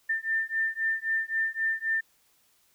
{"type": "beating tone pair", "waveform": "sine", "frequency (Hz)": [1791, 1794.8], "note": ["A6", "A6"], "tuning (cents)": [30, 34], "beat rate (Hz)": 3.8, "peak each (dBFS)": [-29, -29], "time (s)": [0.09, 2.01], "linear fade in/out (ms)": 10, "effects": ["white hiss -66 dBFS RMS until 2.74 s"]}